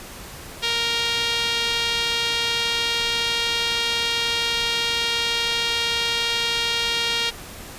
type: tone with band-pass filter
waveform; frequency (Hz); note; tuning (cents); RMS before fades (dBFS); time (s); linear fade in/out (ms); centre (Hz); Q
sawtooth; 466.2; A#4; 0; -23; 0.62-7.31; 20; 3500; 2.3
effects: pink hiss -38 dBFS RMS until 7.78 s + resampled to 32000 Hz